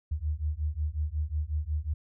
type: beating tone pair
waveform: sine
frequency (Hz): 73.42 / 78.92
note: D2 / D#2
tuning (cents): 0 / +25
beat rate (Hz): 5.5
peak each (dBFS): -31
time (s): 0.11-1.94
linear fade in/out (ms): 10
effects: none